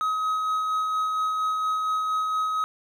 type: tone with tremolo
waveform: triangle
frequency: 1269 Hz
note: D#6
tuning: 34 cents sharp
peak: -20 dBFS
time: 0.01-2.64 s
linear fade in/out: 0 ms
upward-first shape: sine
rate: 4.3 Hz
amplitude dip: 25%
effects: none